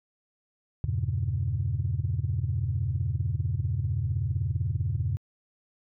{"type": "chord", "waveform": "sine", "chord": "E diminished seventh", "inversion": "none", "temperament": "equal with one note detuned", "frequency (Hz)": [82.41, 98, 117.9, 138.59], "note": ["E2", "G2", "Bb2", "Db3"], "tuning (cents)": [0, 0, 20, 0], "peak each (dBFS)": [-31, -29, -30, -32], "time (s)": [0.84, 5.17], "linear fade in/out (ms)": 0, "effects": ["tanh soft clip ceiling -17 dBFS"]}